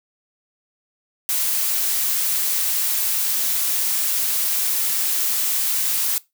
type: noise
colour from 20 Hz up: blue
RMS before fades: -21 dBFS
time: 1.29-6.18 s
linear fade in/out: 0 ms
effects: noise-tail reverb RT60 0.2 s tail -20 dB re dry

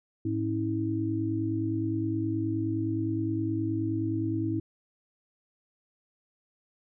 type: tone cluster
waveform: sine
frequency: 107.4 / 273.4 / 323 Hz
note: A2 / C#4 / E4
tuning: -41 / -24 / -35 cents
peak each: -31 / -34 / -29 dBFS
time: 0.25-4.6 s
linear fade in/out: 5 ms
effects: none

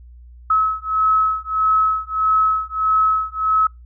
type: beating tone pair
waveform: sine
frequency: 1288 / 1289.6 Hz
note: E6 / E6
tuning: -41 / -38 cents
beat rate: 1.6 Hz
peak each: -18 dBFS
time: 0.5-3.67 s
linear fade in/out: 5 ms
effects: noise-tail reverb RT60 0.2 s tail -26 dB re dry + added 60 Hz sine -39 dBFS peak until 3.85 s

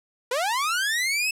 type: linear sweep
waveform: sawtooth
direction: up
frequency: 465.8 to 2636 Hz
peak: -19 dBFS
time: 0.31-1.31 s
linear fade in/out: 5 ms
effects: low-pass 12000 Hz 12 dB/octave

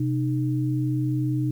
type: tone pair together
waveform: sine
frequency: 128.4 / 305.8 Hz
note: C3 / D#4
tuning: -32 / -30 cents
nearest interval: octave + minor third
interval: 1502 cents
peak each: -23 / -26 dBFS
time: 0-1.51 s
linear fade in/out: 5 ms
effects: 9-bit

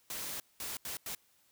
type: noise bursts at uneven times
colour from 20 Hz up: white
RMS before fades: -40 dBFS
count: 4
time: 0.1-0.4 / 0.6-0.77 / 0.85-0.97 / 1.06-1.15 s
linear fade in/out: 2 ms
effects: white hiss -69 dBFS RMS until 1.51 s

